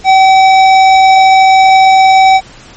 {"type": "tone with hard clipping", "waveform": "triangle", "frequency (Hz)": 764, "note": "G5", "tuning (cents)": -45, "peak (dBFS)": -4, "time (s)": [0.04, 2.41], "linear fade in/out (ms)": 50, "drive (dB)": 17, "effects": ["pink hiss -35 dBFS RMS until 2.76 s", "MP3 32 kbps"]}